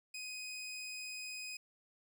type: tone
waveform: 20% pulse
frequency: 2504 Hz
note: D#7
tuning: 10 cents sharp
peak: -38 dBFS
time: 0.14-1.57 s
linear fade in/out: 5 ms
effects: none